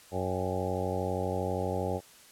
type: harmonic tone with a mistuned harmonic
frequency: 92.5 Hz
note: F#2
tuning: in tune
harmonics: 1 / 2 / 3 / 4 / 5 / 6 / 7 / 8 / 9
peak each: -35 / -38 / -40 / -38 / -36 / -36 / -40 / -39 / -40 dBFS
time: 0.11-2.01 s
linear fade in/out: 50 ms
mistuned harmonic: 8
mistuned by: +80 cents
effects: white hiss -55 dBFS RMS until 2.31 s + low-pass 12000 Hz 12 dB/octave